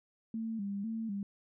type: tone with vibrato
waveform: sine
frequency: 211.8 Hz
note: G#3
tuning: 34 cents sharp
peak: -34 dBFS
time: 0.34-1.23 s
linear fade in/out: 2 ms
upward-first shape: square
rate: 2 Hz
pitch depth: 100 cents each way
effects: none